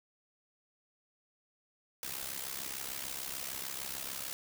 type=noise with amplitude modulation; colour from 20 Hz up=white; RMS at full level=-37 dBFS; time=2.03-4.33 s; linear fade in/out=0 ms; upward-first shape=sine; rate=66.7 Hz; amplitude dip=75%; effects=none